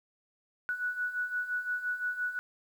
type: beating tone pair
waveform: sine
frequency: 1471 / 1476.8 Hz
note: F#6 / F#6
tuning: -11 / -4 cents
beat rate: 5.8 Hz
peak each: -37 / -32 dBFS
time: 0.69-2.39 s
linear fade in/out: 0 ms
effects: 10-bit